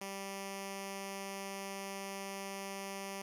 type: tone with notch filter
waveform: 5% pulse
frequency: 196 Hz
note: G3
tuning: in tune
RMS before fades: -43 dBFS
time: 0.01-3.22 s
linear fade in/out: 5 ms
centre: 1500 Hz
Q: 1.4
effects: resampled to 32000 Hz + 10-bit